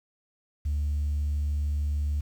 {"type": "tone", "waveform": "sine", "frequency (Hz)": 73.42, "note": "D2", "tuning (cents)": 0, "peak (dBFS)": -23, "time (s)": [0.65, 2.21], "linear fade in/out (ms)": 10, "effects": ["tanh soft clip ceiling -22 dBFS", "9-bit"]}